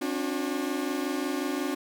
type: tone cluster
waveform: 40% pulse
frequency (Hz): 269.9 / 295.4 / 363.5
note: C#4 / D4 / F#4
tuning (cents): -46 / +10 / -31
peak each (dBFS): -31 / -31 / -33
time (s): 0.01-1.75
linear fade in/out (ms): 10
effects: none